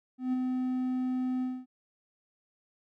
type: tone with ADSR envelope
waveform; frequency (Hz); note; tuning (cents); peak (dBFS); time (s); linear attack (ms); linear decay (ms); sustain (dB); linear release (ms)
triangle; 254.9; C4; -45; -23; 0.18-1.66; 150; 18; -3; 240
effects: none